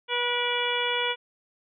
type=harmonic tone with a mistuned harmonic; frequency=485.9 Hz; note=B4; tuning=28 cents flat; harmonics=1 / 2 / 3 / 4 / 5 / 6 / 7; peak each=-31 / -31 / -33 / -36 / -31 / -31 / -32 dBFS; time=0.08-1.16 s; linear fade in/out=50 ms; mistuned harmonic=5; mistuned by=-62 cents; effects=none